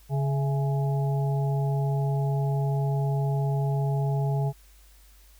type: harmonic tone with a mistuned harmonic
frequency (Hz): 139.6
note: C#3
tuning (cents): +13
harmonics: 1 / 3 / 5 / 6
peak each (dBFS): -23 / -35 / -37 / -37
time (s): 0.09-4.53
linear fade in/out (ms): 50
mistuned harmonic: 5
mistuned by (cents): -74
effects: added 50 Hz sine -52 dBFS peak until 5.39 s + white hiss -59 dBFS RMS until 5.39 s